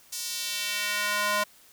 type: tone with high-pass filter sweep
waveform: square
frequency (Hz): 207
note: G#3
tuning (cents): -5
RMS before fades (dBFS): -29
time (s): 0.12-1.44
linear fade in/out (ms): 10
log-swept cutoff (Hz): 6100 to 850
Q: 1.2
effects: white hiss -56 dBFS RMS until 1.72 s